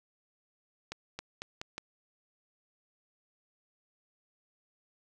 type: accelerating click train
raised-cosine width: 0.2 ms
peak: -21 dBFS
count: 5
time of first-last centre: 0.92-1.78 s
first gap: 270 ms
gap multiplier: 0.85
effects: none